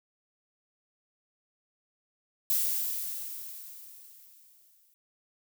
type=noise with exponential decay; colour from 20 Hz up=violet; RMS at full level=-26 dBFS; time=2.5-4.94 s; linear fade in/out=0 ms; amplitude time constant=530 ms; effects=none